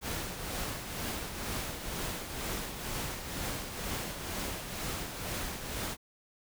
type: noise with tremolo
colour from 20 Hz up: pink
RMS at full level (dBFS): -35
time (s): 0.01-5.97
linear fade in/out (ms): 50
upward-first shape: triangle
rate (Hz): 2.1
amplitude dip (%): 55
effects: none